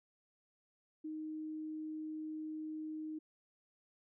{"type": "tone", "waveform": "sine", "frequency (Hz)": 311.1, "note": "D#4", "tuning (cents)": 0, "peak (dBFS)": -40, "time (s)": [1.04, 3.19], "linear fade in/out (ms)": 10, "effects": []}